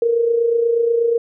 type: tone with amplitude modulation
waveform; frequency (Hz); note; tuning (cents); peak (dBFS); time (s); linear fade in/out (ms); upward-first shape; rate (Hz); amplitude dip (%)
sine; 466.2; A#4; 0; -11; 0.02-1.18; 2; sine; 28.3; 55
effects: none